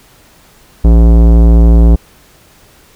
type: tone with tanh clipping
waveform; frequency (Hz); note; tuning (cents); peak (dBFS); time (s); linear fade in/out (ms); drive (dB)
sine; 56.9; A#1; -41; -4; 0.84-1.96; 10; 18
effects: pink hiss -44 dBFS RMS until 2.95 s